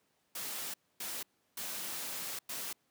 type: noise bursts at uneven times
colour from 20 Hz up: white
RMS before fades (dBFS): -40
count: 4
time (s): 0.35-0.74 / 1-1.23 / 1.57-2.39 / 2.49-2.73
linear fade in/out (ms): 5
effects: pink hiss -75 dBFS RMS until 2.9 s + high-pass 150 Hz 12 dB/octave